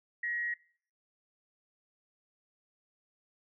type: tone with frequency modulation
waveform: sine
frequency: 1900 Hz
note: A#6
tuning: 33 cents sharp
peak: -32 dBFS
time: 0.23-0.54 s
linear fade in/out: 5 ms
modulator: 168 Hz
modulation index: 0.35
effects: noise-tail reverb RT60 0.5 s tail -21 dB re dry